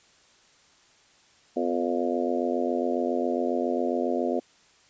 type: harmonic tone with a mistuned harmonic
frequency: 87.31 Hz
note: F2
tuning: in tune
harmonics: 3 / 4 / 5 / 6 / 7 / 8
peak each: -29 / -30 / -31 / -32 / -32 / -33 dBFS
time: 1.56-4.4 s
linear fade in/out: 10 ms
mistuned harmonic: 3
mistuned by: -63 cents
effects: white hiss -59 dBFS RMS until 4.89 s + resampled to 16000 Hz